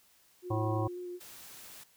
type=tone with vibrato; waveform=sine; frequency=356.9 Hz; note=F4; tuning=38 cents sharp; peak=-38 dBFS; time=0.42-1.2 s; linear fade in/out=50 ms; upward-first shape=square; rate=5.5 Hz; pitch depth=11 cents each way
type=harmonic tone; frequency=108.5 Hz; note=A2; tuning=24 cents flat; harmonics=1 / 3 / 5 / 7 / 9 / 10; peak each=-31 / -36 / -38 / -39 / -41 / -41 dBFS; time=0.5-0.88 s; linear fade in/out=10 ms
type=noise; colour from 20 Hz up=white; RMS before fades=-50 dBFS; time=1.2-1.84 s; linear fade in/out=10 ms
effects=white hiss -65 dBFS RMS until 1.96 s